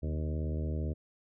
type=harmonic tone with a mistuned harmonic; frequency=78 Hz; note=D#2; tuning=5 cents sharp; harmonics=1 / 2 / 3 / 4 / 5 / 6 / 7 / 8; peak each=-32 / -38 / -42 / -44 / -46 / -48 / -49 / -50 dBFS; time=0.02-0.94 s; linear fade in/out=20 ms; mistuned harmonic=2; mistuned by=-61 cents; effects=none